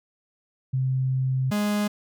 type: tone pair in turn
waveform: sine / 45% pulse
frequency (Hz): 130.81 / 207.6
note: C3 / G#3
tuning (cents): 0 / 0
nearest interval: minor sixth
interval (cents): 800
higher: second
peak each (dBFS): -21 / -22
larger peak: first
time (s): 0.73-1.51 / 1.51-1.88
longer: first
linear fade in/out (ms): 10
effects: none